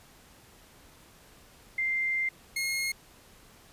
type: tone pair in turn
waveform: sine / sawtooth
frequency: 2093 / 2151 Hz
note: C7 / C7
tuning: 0 / +47 cents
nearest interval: unison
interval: 47 cents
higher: second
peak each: -26 / -25 dBFS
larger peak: second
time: 1.78-2.29 / 2.56-2.92 s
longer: first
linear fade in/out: 5 ms
effects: pink hiss -56 dBFS RMS until 3.72 s + resampled to 32000 Hz